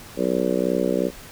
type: harmonic tone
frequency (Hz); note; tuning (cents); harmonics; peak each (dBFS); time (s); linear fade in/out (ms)
62.7; B1; +27; 3 / 4 / 5 / 6 / 7 / 8 / 9; -27 / -27 / -27 / -27 / -27 / -27 / -27; 0.16-1.11; 50
effects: pink hiss -42 dBFS RMS until 1.31 s